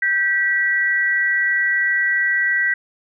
sine tone pair together, 1568 / 1945 Hz, G6 / B6, 0 / -27 cents, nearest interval major third, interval 373 cents, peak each -20 / -17 dBFS, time 0.02-2.74 s, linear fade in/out 5 ms, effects none

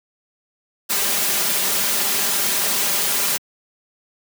white noise with comb filter, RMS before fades -20 dBFS, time 0.89-3.38 s, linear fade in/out 20 ms, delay 5 ms, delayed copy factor +0.55, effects high-pass 150 Hz 12 dB/octave

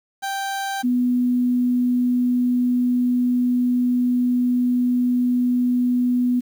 30% pulse / sine tone pair in turn, 784 / 246.9 Hz, G5 / B3, 0 / 0 cents, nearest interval octave + minor sixth, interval 2000 cents, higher first, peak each -21 / -16 dBFS, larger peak second, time 0.22-0.83 / 0.83-6.41 s, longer second, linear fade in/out 20 ms, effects 8-bit

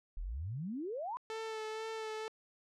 sine exponential sweep, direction up, 35.09 to 1049 Hz, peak -37 dBFS, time 0.17-1.17 s, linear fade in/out 0 ms
sawtooth tone with vibrato, 440 Hz, A4, in tune, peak -35 dBFS, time 1.3-2.28 s, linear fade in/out 0 ms, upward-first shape sine, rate 2.1 Hz, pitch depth 22 cents each way
effects low-pass 6000 Hz 12 dB/octave

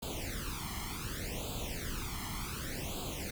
pink noise with flanger, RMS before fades -39 dBFS, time 0.02-3.31 s, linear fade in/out 10 ms, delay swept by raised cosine 0.26 to 0.97 ms, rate 0.67 Hz, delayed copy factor +0.95, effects none

